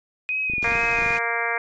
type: tone with vibrato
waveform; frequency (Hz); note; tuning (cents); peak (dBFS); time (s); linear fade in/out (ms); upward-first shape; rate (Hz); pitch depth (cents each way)
sine; 2489; D#7; 0; -22; 0.29-1.17; 0; sine; 2.2; 41
type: clicks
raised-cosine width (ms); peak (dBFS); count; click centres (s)
3; -22; 12; 0.499 / 0.536 / 0.582 / 0.629 / 0.677 / 0.721 / 0.754 / 0.835 / 0.988 / 1.021 / 1.062 / 1.106
type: noise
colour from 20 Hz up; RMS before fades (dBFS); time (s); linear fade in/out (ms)
pink; -36; 0.62-1.19; 5
type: harmonic tone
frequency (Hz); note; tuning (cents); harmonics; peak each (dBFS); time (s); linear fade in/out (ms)
233.1; A#3; 0; 2 / 3 / 4 / 5 / 6 / 7 / 8 / 9 / 10; -32 / -31 / -32 / -32 / -33 / -28 / -32 / -28 / -31; 0.64-1.58; 2
effects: resampled to 16000 Hz